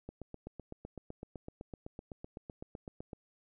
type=click train; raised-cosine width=2 ms; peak=-30 dBFS; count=25; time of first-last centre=0.09-3.132 s; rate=7.89 Hz; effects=none